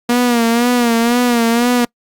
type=tone with vibrato; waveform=sawtooth; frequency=237.7 Hz; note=A#3; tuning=34 cents sharp; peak=-7 dBFS; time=0.09-1.85 s; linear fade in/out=5 ms; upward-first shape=sine; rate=2 Hz; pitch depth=62 cents each way; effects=noise-tail reverb RT60 0.1 s tail -26 dB re dry + Opus 48 kbps